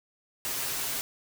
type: noise with comb filter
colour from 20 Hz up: white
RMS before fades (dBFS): -32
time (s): 0.45-1.01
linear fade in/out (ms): 0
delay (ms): 7.4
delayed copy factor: +0.8
effects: none